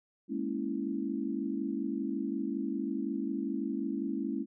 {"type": "chord", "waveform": "sine", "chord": "A# half-diminished seventh", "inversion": "third", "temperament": "equal", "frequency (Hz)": [207.7, 233.1, 277.2, 329.6], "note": ["G#3", "A#3", "C#4", "E4"], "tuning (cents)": [0, 0, 0, 0], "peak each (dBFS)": [-37, -38, -35, -37], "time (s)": [0.28, 4.46], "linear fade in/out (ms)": 50, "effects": []}